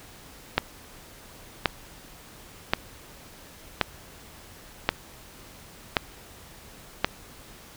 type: click train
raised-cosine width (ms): 0.3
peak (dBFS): -3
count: 7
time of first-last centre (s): 0.58-7.046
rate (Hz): 0.928
effects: pink hiss -48 dBFS RMS until 7.76 s